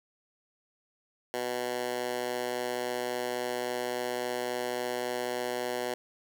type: tone with high-pass filter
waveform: 10% pulse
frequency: 123.6 Hz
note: B2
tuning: 2 cents sharp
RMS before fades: -33 dBFS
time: 1.34-5.94 s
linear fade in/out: 0 ms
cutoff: 420 Hz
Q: 1.1
effects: none